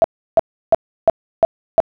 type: tone bursts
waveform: sine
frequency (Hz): 659.3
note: E5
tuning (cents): 0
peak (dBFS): -6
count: 6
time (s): 0.02-1.802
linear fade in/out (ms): 0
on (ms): 22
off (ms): 330
effects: none